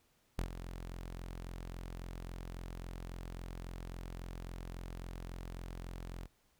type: tone with ADSR envelope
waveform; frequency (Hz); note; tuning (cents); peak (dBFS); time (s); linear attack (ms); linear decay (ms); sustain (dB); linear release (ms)
sawtooth; 43.65; F1; 0; -28; 0.38-6.28; 11; 84; -11; 38
effects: pink hiss -73 dBFS RMS until 6.59 s